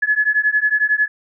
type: beating tone pair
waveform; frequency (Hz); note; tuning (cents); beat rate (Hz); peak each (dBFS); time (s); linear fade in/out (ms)
sine; 1700 / 1711; G#6 / A6; +40 / -49; 11; -17; 0.02-1.08; 10
effects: none